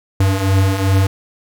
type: beating tone pair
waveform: square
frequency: 94.6 / 97.2 Hz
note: F#2 / G2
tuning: +39 / -14 cents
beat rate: 2.6 Hz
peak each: -19 / -14 dBFS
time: 0.2-1.07 s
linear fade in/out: 5 ms
effects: none